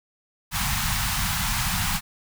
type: band-stop noise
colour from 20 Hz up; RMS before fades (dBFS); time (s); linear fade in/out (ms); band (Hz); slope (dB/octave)
pink; -25; 0.51-2.01; 50; 210 to 780; 48
effects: none

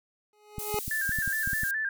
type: tone with exponential growth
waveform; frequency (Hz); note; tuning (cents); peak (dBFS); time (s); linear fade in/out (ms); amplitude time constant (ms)
25% pulse; 419.8; G#4; +19; -22; 0.33-0.79; 1; 100
type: clicks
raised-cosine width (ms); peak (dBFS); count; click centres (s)
5; -24; 9; 0.583 / 0.743 / 0.88 / 1.093 / 1.187 / 1.277 / 1.475 / 1.532 / 1.634
type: high-pass noise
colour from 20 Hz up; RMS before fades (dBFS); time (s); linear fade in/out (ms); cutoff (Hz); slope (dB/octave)
pink; -37; 0.59-1.71; 2; 10000; 12
type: tone with vibrato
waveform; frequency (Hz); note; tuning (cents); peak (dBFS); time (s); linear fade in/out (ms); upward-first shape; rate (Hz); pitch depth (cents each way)
sine; 1677; G#6; +16; -27; 0.91-1.89; 2; square; 4.8; 77
effects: none

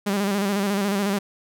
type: tone with vibrato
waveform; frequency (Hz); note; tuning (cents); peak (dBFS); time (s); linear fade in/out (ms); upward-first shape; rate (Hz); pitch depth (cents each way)
sawtooth; 200; G3; +35; -17; 0.06-1.19; 10; square; 14; 46
effects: none

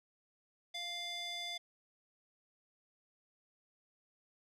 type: tone with band-pass filter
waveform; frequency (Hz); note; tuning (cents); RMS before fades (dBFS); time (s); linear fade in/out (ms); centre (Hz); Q
square; 698.5; F5; 0; -42; 0.74-1.58; 10; 3600; 2.2
effects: none

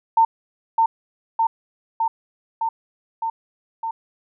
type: tone with echo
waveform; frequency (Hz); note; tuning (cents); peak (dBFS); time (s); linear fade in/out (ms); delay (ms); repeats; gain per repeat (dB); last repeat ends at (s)
sine; 905; A5; +48; -11; 0.17-0.25; 5; 610; 6; -2; 3.91
effects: none

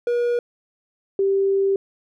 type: tone pair in turn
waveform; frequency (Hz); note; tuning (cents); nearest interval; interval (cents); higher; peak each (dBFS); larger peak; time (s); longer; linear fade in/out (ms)
triangle / sine; 480 / 391.5; B4 / G4; -49 / -2; major third; 353; first; -16; neither; 0.07-0.39 / 1.19-1.76; second; 2
effects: none

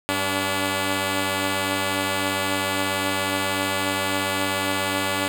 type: tone pair together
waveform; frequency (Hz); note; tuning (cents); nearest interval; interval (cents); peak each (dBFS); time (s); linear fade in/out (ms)
5% pulse; 96.9 / 287; G2 / D4; -20 / -40; octave + perfect fifth; 1880; -16 / -12; 0.09-5.28; 0
effects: none

